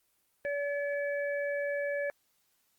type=harmonic tone; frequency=572 Hz; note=D5; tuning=46 cents flat; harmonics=1 / 3 / 4; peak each=-31 / -37 / -44 dBFS; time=0.45-2.1 s; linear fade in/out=0 ms; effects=white hiss -73 dBFS RMS until 2.78 s + Opus 24 kbps

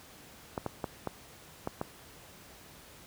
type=clicks; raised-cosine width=1 ms; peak=-18 dBFS; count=6; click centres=0.578 / 0.663 / 0.842 / 1.073 / 1.674 / 1.814 s; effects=pink hiss -53 dBFS RMS until 3.06 s + high-pass 60 Hz 12 dB/octave

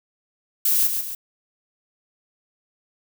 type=noise with echo; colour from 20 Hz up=violet; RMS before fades=-19 dBFS; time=0.65-0.87 s; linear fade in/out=5 ms; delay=140 ms; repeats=2; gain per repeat=-6 dB; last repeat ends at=1.15 s; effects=none

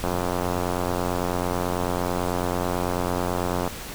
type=click train; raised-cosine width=1 ms; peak=-11 dBFS; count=325; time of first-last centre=0.04-3.676 s; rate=89.1 Hz; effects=pink hiss -36 dBFS RMS until 3.94 s

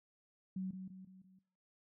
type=tone with echo; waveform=sine; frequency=187.8 Hz; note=F#3; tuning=26 cents sharp; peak=-37 dBFS; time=0.56-0.71 s; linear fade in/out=5 ms; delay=170 ms; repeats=4; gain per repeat=-6 dB; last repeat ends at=1.39 s; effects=noise-tail reverb RT60 0.6 s tail -22 dB re dry

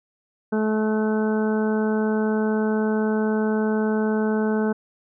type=harmonic tone; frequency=216.1 Hz; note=A3; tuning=31 cents flat; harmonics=1 / 2 / 3 / 4 / 5 / 6 / 7; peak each=-21 / -24 / -33 / -33 / -40 / -40 / -34 dBFS; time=0.52-4.73 s; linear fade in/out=10 ms; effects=none

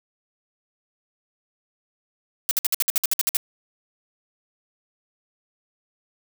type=noise bursts; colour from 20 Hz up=blue; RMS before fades=-20 dBFS; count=12; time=2.49-3.369 s; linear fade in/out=0 ms; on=21 ms; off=57 ms; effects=none

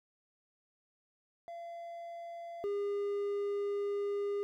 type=tone pair in turn; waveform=triangle; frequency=682 / 405.5 Hz; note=F5 / G#4; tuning=-41 / -41 cents; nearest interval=major sixth; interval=900 cents; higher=first; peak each=-40 / -30 dBFS; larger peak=second; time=1.48-2.64 / 2.64-4.43 s; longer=second; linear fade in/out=0 ms; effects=none

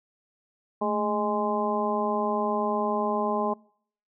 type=harmonic tone with a mistuned harmonic; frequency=207.7 Hz; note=G#3; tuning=in tune; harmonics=1 / 2 / 3 / 4 / 5; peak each=-30 / -30 / -30 / -30 / -30 dBFS; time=0.81-3.54 s; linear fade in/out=10 ms; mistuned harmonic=1; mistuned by=+85 cents; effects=noise-tail reverb RT60 0.6 s tail -26 dB re dry

